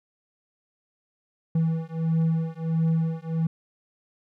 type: beating tone pair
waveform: triangle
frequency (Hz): 162 / 163.5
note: E3 / E3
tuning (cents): -30 / -14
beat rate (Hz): 1.5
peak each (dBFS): -23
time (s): 1.55-3.47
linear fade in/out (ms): 5
effects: none